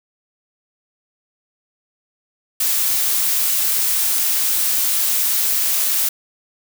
blue noise, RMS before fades -18 dBFS, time 2.6-6.09 s, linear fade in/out 5 ms, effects none

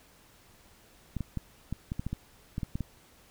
clicks, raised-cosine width 5 ms, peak -20 dBFS, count 12, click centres 1.167 / 1.207 / 1.373 / 1.726 / 1.919 / 1.995 / 2.066 / 2.13 / 2.581 / 2.632 / 2.755 / 2.807 s, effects pink hiss -59 dBFS RMS until 3.3 s

